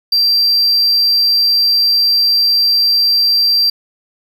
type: tone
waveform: triangle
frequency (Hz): 4711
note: D8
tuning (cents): +5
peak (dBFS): -8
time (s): 0.12-3.7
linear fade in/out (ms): 5
effects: 7-bit

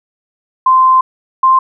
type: tone pair in turn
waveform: sine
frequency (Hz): 1039 / 1048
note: C6 / C6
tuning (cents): -12 / +2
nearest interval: unison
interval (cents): 14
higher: second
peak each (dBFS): -5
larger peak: neither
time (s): 0.66-1.01 / 1.43-1.59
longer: first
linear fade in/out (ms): 5
effects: none

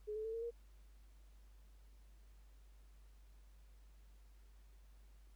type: tone with pitch steps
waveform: sine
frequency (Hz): 423.1 / 434.2 / 445.7 / 457.4 / 469.5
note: G#4 / A4 / A4 / A#4 / A#4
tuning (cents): +32 / -23 / +22 / -33 / +12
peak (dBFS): -40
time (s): 0.07-0.51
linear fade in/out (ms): 20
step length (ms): 88
effects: added 50 Hz sine -59 dBFS peak until 5.35 s + pink hiss -75 dBFS RMS until 5.35 s

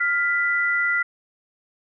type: tone pair together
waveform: sine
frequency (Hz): 1404.3 / 1986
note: F6 / B6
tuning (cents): +9 / +9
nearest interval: tritone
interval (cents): 600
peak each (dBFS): -22 / -21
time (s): 0-1.03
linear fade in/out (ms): 10
effects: none

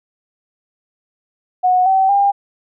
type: tone with pitch steps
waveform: sine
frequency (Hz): 733 / 766.3 / 801.2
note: F#5 / G5 / G5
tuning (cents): -16 / -40 / +38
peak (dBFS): -10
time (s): 1.63-2.32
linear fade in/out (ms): 20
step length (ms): 230
effects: none

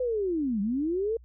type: linear two-way sweep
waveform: sine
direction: down then up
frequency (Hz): 516 to 192.4 to 466.9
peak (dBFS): -25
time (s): 0-1.17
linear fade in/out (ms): 5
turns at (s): 0.61
effects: added 60 Hz sine -49 dBFS peak until 1.24 s

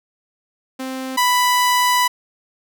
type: tone pair in turn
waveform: sawtooth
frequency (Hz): 261.6 / 990.4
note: C4 / B5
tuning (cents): 0 / +5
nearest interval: octave + major seventh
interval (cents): 2305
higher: second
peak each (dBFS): -21 / -10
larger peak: second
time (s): 0.79-1.17 / 1.17-2.08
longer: second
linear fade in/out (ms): 10
effects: none

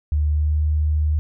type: tone with pitch glide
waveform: sine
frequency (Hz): 74.7 to 76.14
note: D2 to D#2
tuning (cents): +30 to -37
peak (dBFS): -16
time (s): 0.12-1.19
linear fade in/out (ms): 0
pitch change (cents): +33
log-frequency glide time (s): 0.25-0.59
effects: none

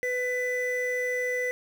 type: tone pair together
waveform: triangle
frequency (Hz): 498.5 / 1994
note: B4 / B6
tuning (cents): +16 / +16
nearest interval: 2 octaves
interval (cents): 2400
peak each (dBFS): -27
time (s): 0.03-1.51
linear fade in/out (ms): 0
effects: 8-bit

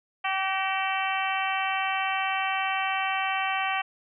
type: harmonic tone with a mistuned harmonic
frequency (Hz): 384.5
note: G4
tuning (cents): -33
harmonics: 2 / 3 / 4 / 5 / 6 / 7 / 8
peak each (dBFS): -29 / -32 / -35 / -34 / -33 / -33 / -37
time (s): 0.24-3.82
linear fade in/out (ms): 10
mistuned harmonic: 5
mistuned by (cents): -31
effects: none

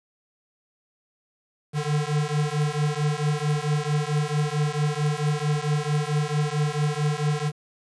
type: beating tone pair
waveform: square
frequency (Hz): 146.83 / 151.33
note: D3 / D#3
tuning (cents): 0 / -48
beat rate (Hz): 4.5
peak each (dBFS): -26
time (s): 1.73-7.52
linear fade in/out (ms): 50
effects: resampled to 22050 Hz + 8-bit

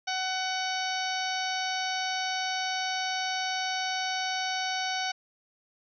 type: harmonic tone with a mistuned harmonic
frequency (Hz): 750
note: F#5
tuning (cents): +23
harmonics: 1 / 2 / 3 / 4 / 5 / 6 / 7 / 8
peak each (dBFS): -32 / -35 / -37 / -38 / -39 / -40 / -40 / -41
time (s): 0.07-5.12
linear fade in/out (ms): 10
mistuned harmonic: 7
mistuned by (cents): +86
effects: none

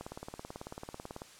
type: click train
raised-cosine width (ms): 1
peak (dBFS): -27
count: 23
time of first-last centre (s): 0.01-1.219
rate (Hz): 18.2
effects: white hiss -55 dBFS RMS until 1.39 s + low-pass 9000 Hz 12 dB/octave

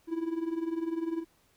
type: tone with tremolo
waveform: triangle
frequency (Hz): 329.6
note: E4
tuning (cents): 0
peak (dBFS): -24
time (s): 0.07-1.25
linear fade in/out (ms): 50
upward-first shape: triangle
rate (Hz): 20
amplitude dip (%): 85
effects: pink hiss -67 dBFS RMS until 1.56 s

